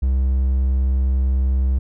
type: tone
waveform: triangle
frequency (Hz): 65.41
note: C2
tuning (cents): 0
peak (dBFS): -13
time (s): 0.02-1.79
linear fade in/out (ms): 10
effects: none